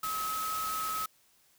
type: tone in noise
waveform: sine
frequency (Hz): 1283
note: E6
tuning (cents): -47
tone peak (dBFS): -32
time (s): 0.03-1.06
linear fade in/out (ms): 5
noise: white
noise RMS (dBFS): -39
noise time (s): 0.03-1.06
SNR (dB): +4
effects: white hiss -66 dBFS RMS until 1.58 s